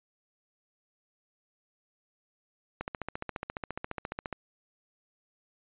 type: click train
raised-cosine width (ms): 0.5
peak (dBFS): -19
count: 23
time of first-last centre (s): 2.81-4.327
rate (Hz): 14.5
effects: resampled to 8000 Hz